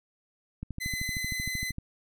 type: click train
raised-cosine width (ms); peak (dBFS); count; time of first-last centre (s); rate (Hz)
5; -23; 16; 0.63-1.784; 13
type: tone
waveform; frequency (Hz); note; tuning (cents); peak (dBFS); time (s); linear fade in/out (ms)
sawtooth; 2029; B6; +46; -28; 0.8-1.72; 20
effects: none